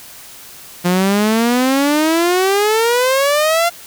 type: exponential sweep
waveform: sawtooth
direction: up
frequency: 174.6 to 698.5 Hz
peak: -8 dBFS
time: 0.84-3.7 s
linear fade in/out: 20 ms
effects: white hiss -37 dBFS RMS until 3.86 s